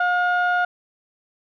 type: tone pair together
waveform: sine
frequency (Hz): 715 / 1430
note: F5 / F6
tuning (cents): +41 / +41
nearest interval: octave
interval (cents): 1200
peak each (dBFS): -18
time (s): 0-0.65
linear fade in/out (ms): 5
effects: tanh soft clip ceiling -14 dBFS